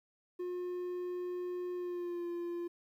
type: tone with pitch glide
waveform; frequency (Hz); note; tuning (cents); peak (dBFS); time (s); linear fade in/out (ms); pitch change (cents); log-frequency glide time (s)
triangle; 358.1 to 345.9; F4 to F4; +43 to -17; -34; 0.39-2.68; 10; -60; 1.74-2.27
effects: 12-bit